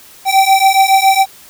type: beating tone pair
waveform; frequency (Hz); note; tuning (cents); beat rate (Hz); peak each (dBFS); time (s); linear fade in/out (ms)
square; 771 / 778.2; G5 / G5; -29 / -13; 7.2; -11; 0.25-1.26; 50
effects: white hiss -40 dBFS RMS until 1.49 s